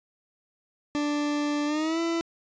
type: tone with pitch glide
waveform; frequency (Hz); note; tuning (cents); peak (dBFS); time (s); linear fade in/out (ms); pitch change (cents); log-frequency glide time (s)
40% pulse; 293.7 to 333.5; D4 to E4; 0 to +20; -24; 0.95-2.21; 0; +220; 1.66-2
effects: resampled to 16000 Hz